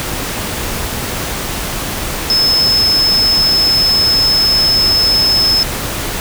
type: tone in noise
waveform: sine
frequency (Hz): 5200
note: E8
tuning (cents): -24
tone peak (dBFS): -9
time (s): 2.3-5.63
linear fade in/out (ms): 0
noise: pink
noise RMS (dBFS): -20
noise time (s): 0-6.2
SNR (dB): +8
effects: none